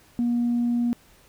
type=tone; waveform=sine; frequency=239 Hz; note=A#3; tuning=43 cents sharp; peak=-19 dBFS; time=0.19-0.93 s; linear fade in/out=0 ms; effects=tanh soft clip ceiling -17 dBFS + pink hiss -56 dBFS RMS until 1.28 s